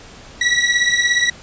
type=beating tone pair; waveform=sawtooth; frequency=1927 / 1944 Hz; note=B6 / B6; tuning=-43 / -28 cents; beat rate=17 Hz; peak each=-13 dBFS; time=0.41-1.3 s; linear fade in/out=5 ms; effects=pink hiss -40 dBFS RMS until 1.42 s + resampled to 16000 Hz